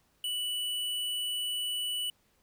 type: tone with tanh clipping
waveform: sine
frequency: 2960 Hz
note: F#7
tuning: in tune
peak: -32 dBFS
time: 0.24-2.1 s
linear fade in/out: 2 ms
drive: 18 dB
effects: pink hiss -70 dBFS RMS until 2.42 s